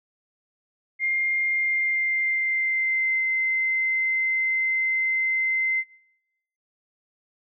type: tone with pitch glide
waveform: sine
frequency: 2115 to 2071 Hz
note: C7 to C7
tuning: +18 to -18 cents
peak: -21 dBFS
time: 0.99-5.84 s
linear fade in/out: 50 ms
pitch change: -36 cents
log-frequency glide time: 1.46-3.25 s
effects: noise-tail reverb RT60 1.0 s tail -26 dB re dry